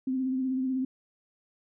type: tone with vibrato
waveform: sine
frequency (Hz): 260.3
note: C4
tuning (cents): -9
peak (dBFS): -26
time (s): 0.07-0.85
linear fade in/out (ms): 5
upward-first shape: sine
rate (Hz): 16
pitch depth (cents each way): 33
effects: none